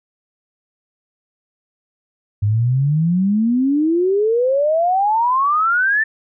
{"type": "exponential sweep", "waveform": "sine", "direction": "up", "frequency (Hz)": [100, 1800], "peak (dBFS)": -13, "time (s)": [2.42, 6.04], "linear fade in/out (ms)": 10, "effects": []}